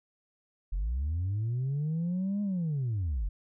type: linear two-way sweep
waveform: sine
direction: up then down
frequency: 40.9 to 207.7 to 40.9 Hz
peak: -26 dBFS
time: 0.72-3.29 s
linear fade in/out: 10 ms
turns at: 2.42 s
effects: tanh soft clip ceiling -26 dBFS